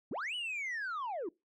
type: linear two-way sweep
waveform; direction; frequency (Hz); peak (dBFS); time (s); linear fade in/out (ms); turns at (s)
sine; up then down; 142.9 to 3000 to 301.2; -33; 0.11-1.29; 5; 0.35
effects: noise-tail reverb RT60 0.2 s tail -22 dB re dry + tanh soft clip ceiling -34 dBFS